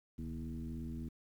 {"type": "tone with frequency modulation", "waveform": "sine", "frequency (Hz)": 153.8, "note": "D#3", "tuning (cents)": -20, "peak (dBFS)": -39, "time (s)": [0.18, 1.09], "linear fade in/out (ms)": 10, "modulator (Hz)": 83.3, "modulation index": 1.6, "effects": ["11-bit"]}